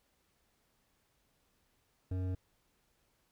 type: tone with hard clipping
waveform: triangle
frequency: 92.5 Hz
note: F#2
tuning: in tune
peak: -35 dBFS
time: 2.11-2.35 s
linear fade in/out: 5 ms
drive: 15 dB
effects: pink hiss -75 dBFS RMS until 3.31 s